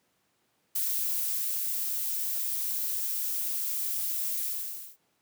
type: noise with ADSR envelope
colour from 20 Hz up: violet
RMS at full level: -29 dBFS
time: 0.75-4.97 s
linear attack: 8 ms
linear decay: 940 ms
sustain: -2 dB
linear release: 540 ms
effects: pink hiss -72 dBFS RMS until 5.21 s + high-pass 150 Hz 12 dB/octave